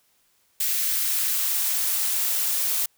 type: noise with high-pass filter sweep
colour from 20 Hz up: blue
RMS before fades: -24 dBFS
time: 0.6-2.86 s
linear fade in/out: 5 ms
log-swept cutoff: 1900 to 270 Hz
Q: 0.96
effects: white hiss -65 dBFS RMS until 2.97 s